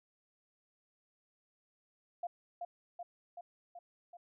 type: tone with echo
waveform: sine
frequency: 698.5 Hz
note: F5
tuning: in tune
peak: -35 dBFS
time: 2.23-2.27 s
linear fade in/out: 5 ms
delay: 380 ms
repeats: 5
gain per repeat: -3 dB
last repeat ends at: 4.17 s
effects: none